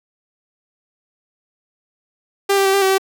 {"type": "tone with pitch steps", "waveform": "sawtooth", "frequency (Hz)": [396.9, 391.9, 386.6, 396.1, 382.6, 385.4], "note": ["G4", "G4", "G4", "G4", "G4", "G4"], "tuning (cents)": [22, 0, -24, 18, -42, -29], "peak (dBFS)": -9, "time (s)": [2.49, 2.982], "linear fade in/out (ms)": 10, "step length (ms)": 82, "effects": []}